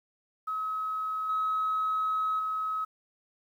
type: tone with level steps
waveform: sine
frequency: 1280 Hz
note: D#6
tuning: 49 cents sharp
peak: -29 / -25 / -28 dBFS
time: 0.47-2.85 s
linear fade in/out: 10 ms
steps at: 1.29 / 2.39 s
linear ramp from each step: 5 ms
effects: tanh soft clip ceiling -21 dBFS + 10-bit